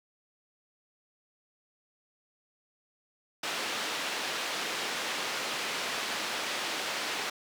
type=band-pass noise; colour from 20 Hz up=white; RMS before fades=-34 dBFS; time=3.43-7.3 s; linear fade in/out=5 ms; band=270 to 3800 Hz; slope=12 dB/octave; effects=none